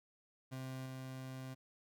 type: tone with level steps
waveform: 30% pulse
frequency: 130.81 Hz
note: C3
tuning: in tune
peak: -40 / -42 dBFS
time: 0.51-1.55 s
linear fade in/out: 20 ms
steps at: 0.86 s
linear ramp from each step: 2 ms
effects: none

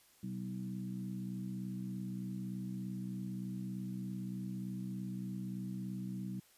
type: harmonic tone with a mistuned harmonic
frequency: 63.3 Hz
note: B1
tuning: 43 cents sharp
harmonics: 2 / 3 / 4 / 5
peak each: -45 / -40 / -50 / -51 dBFS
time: 0.23-6.4 s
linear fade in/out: 5 ms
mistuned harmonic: 4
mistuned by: -39 cents
effects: white hiss -66 dBFS RMS until 6.57 s + resampled to 32000 Hz

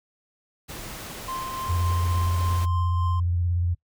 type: noise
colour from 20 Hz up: pink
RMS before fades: -37 dBFS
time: 0.68-2.66 s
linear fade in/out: 20 ms
type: tone with tremolo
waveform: triangle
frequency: 1046.5 Hz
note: C6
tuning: in tune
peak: -27 dBFS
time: 1.28-3.2 s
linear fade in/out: 5 ms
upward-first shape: triangle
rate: 3.5 Hz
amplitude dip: 40%
type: tone with vibrato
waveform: sine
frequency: 87.31 Hz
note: F2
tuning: in tune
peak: -21 dBFS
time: 1.68-3.75 s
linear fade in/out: 20 ms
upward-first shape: sine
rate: 17 Hz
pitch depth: 45 cents each way
effects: noise-tail reverb RT60 0.1 s tail -21 dB re dry

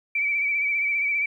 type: tone with vibrato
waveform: sine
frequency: 2303 Hz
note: D7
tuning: 34 cents flat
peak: -21 dBFS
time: 0.15-1.26 s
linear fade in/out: 5 ms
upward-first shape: sine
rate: 15 Hz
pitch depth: 41 cents each way
effects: 10-bit

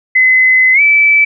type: tone with pitch glide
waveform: sine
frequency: 2035 to 2311 Hz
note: C7 to D7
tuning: -49 to -28 cents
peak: -5 dBFS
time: 0.15-1.25 s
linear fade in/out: 10 ms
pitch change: +221 cents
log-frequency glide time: 0.73-0.81 s
effects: none

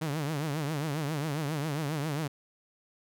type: tone with vibrato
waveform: sawtooth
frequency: 149.9 Hz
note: D3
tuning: 36 cents sharp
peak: -26 dBFS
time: 0.01-2.28 s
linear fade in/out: 10 ms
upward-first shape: triangle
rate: 7.4 Hz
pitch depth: 170 cents each way
effects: none

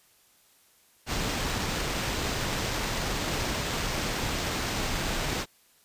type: noise with sample-and-hold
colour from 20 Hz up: pink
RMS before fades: -30 dBFS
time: 1.06-5.46 s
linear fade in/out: 50 ms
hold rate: 11025 Hz
effects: white hiss -62 dBFS RMS until 5.84 s + resampled to 32000 Hz

